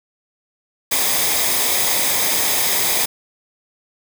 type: noise with comb filter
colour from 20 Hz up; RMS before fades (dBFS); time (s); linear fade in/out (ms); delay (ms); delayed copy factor
white; -18; 0.91-3.06; 10; 0.7; -0.5
effects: none